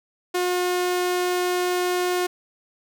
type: tone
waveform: sawtooth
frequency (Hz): 359.5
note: F#4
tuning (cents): -50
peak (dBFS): -17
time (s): 0.34-2.27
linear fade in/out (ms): 10
effects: none